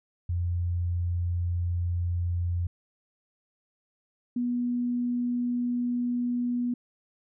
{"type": "tone pair in turn", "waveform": "sine", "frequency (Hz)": [87.31, 243.4], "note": ["F2", "B3"], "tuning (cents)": [0, -25], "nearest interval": "octave + tritone", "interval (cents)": 1775, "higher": "second", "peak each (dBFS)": -25, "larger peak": "neither", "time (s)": [[0.29, 2.67], [4.36, 6.74]], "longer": "neither", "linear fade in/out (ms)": 5, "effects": []}